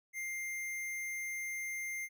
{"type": "tone", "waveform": "square", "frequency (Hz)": 2100, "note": "C7", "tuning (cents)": 6, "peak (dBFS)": -38, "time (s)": [0.13, 2.09], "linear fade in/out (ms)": 50, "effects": []}